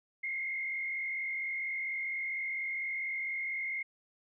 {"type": "tone with frequency modulation", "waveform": "sine", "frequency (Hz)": 2129, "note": "C7", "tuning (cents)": 30, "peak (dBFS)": -33, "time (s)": [0.23, 3.83], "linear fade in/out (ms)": 10, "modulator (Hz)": 44.3, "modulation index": 1.3, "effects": []}